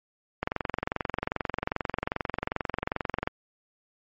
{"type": "click train", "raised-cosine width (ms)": 0.5, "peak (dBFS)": -12, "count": 65, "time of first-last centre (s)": [0.43, 3.274], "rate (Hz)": 22.5, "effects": ["MP3 32 kbps"]}